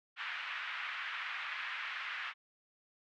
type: band-pass noise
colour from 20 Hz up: pink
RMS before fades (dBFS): -41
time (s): 0.16-2.34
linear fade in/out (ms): 50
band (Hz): 1300 to 2800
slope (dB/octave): 24
effects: none